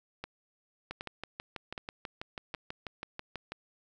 two click trains, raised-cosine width 0.3 ms, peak -22 / -22 dBFS, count 17 / 4, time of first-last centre 0.91-3.52 / 0.24-2.548 s, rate 6.13 / 1.3 Hz, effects none

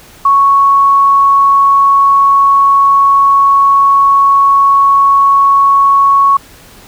sine tone, 1108.7 Hz, C#6, in tune, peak -4 dBFS, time 0.25-6.37 s, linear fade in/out 5 ms, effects pink hiss -38 dBFS RMS until 6.87 s

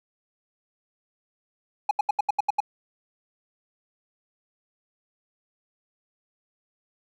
triangle tone bursts, 830.6 Hz, G#5, in tune, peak -16 dBFS, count 8, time 1.89-2.604 s, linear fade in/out 5 ms, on 21 ms, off 78 ms, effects none

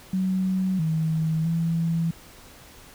sine tone with pitch steps, 187.5 / 159.4 / 165.7 Hz, F#3 / D#3 / E3, +23 / +42 / +9 cents, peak -21 dBFS, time 0.13-2.11 s, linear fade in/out 5 ms, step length 660 ms, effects pink hiss -48 dBFS RMS until 2.94 s

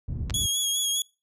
pink low-pass noise, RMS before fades -27 dBFS, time 0.08-0.46 s, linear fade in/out 5 ms, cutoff 100 Hz, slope 12 dB/octave
clicks, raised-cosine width 0.2 ms, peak -17 dBFS, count 2, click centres 0.298 / 0.306 s
20% pulse tone with vibrato, 3322 Hz, G#7, in tune, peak -18 dBFS, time 0.34-1.02 s, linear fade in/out 2 ms, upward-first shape sine, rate 4.9 Hz, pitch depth 31 cents each way
effects noise-tail reverb RT60 0.3 s tail -25 dB re dry + high-pass 60 Hz 12 dB/octave

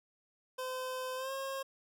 25% pulse tone with pitch glide, 513 to 539.4 Hz, C5 to C#5, -34 to -47 cents, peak -33 dBFS, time 0.58-1.63 s, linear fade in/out 10 ms, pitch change +87 cents, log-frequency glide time 1.16-1.32 s, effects none

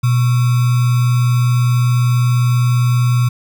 sine tone with sample-and-hold, 122.4 Hz, B2, 15 cents flat, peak -10 dBFS, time 0.03-3.29 s, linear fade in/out 10 ms, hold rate 1225 Hz, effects none

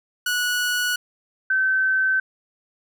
sawtooth / sine tone pair in turn, 1468 / 1537.6 Hz, F#6 / G6, -14 / -34 cents, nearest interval minor second, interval 80 cents, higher second, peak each -17 dBFS, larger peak neither, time 0.26-0.96 / 1.5-2.2 s, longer neither, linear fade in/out 5 ms, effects none

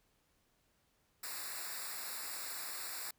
white noise with comb filter, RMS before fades -43 dBFS, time 1.23-3.11 s, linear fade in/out 5 ms, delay 0.32 ms, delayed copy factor -1, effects pink hiss -75 dBFS RMS until 3.18 s

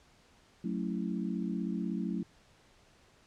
sine chord, F# minor seventh, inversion none, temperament equal with one note detuned, 184.14 / 220 / 277.2 / 329.6 Hz, F#3 / A3 / C#4 / E4, -8 / 0 / 0 / 0 cents, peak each -35 / -36 / -40 / -40 dBFS, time 0.64-2.23 s, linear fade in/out 5 ms, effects pink hiss -63 dBFS RMS until 3.26 s + low-pass 7000 Hz 12 dB/octave

